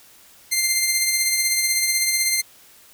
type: tone with tremolo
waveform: 10% pulse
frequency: 2093 Hz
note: C7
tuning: in tune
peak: -7 dBFS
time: 0.51-2.42 s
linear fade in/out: 20 ms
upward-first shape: triangle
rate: 16 Hz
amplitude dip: 45%
effects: white hiss -50 dBFS RMS until 2.93 s